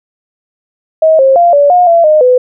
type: tone with pitch steps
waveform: sine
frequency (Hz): 636 / 535 / 692 / 574 / 716 / 676 / 614 / 502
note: D#5 / C5 / F5 / D5 / F5 / E5 / D#5 / B4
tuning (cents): +38 / +38 / -16 / -40 / +43 / +43 / -23 / +28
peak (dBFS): -3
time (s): 1.02-2.38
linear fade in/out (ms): 5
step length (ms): 170
effects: none